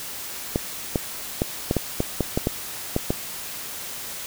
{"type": "clicks", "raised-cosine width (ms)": 2, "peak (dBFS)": -7, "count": 11, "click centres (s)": [0.559, 0.958, 1.419, 1.711, 1.767, 2.004, 2.207, 2.375, 2.471, 2.964, 3.105], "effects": ["white hiss -34 dBFS RMS until 4.26 s"]}